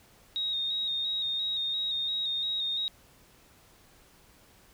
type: tone with vibrato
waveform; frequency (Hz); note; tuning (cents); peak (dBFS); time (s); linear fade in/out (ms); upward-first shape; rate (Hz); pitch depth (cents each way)
sine; 3738; A#7; +4; -28; 0.36-2.88; 0; square; 2.9; 27
effects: pink hiss -59 dBFS RMS until 4.73 s